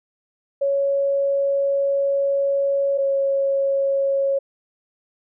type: tone pair in turn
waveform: sine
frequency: 556 / 549.6 Hz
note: C#5 / C#5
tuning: +5 / -15 cents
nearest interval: unison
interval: 20 cents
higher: first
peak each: -17 dBFS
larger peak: neither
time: 0.61-2.98 / 2.98-4.39 s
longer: first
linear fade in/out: 10 ms
effects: none